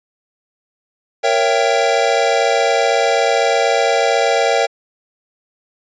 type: chord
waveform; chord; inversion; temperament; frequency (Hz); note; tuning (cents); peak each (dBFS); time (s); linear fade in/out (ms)
square; A# diminished seventh; none; equal with one note detuned; 466.2 / 554.4 / 670.4 / 784; A#4 / C#5 / E5 / G5; 0 / 0 / +29 / 0; -19; 1.23-4.67; 20
effects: resampled to 16000 Hz